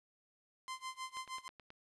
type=tone with tremolo; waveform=sawtooth; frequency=1039 Hz; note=C6; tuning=12 cents flat; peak=-36 dBFS; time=0.68-1.48 s; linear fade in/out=0 ms; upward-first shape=sine; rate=6.4 Hz; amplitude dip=95%
type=click train; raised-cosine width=0.3 ms; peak=-37 dBFS; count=6; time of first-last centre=1.17-1.704 s; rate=9.36 Hz
effects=resampled to 24000 Hz + 11-bit